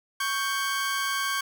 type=tone pair together; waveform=sawtooth; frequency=1111 / 1571.2 Hz; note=C#6 / G6; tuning=+4 / +4 cents; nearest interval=tritone; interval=600 cents; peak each=-25 dBFS; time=0.2-1.41 s; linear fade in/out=5 ms; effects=none